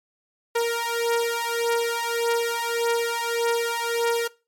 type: beating tone pair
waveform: sawtooth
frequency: 466.2 / 467.9 Hz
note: A#4 / A#4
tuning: 0 / +6 cents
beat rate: 1.7 Hz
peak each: -21 dBFS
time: 0.55-4.28 s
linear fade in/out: 10 ms
effects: noise-tail reverb RT60 0.3 s tail -22 dB re dry + MP3 64 kbps